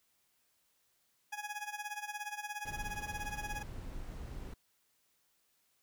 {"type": "tone with tremolo", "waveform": "20% pulse", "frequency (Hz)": 834, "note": "G#5", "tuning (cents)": 7, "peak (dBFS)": -32, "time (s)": [1.32, 3.63], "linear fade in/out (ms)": 10, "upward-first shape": "sine", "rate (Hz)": 17, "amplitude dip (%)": 80}
{"type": "noise", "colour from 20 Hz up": "brown", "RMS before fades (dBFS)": -44, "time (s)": [2.65, 4.54], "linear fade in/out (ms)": 5}
{"effects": ["white hiss -75 dBFS RMS until 5.82 s"]}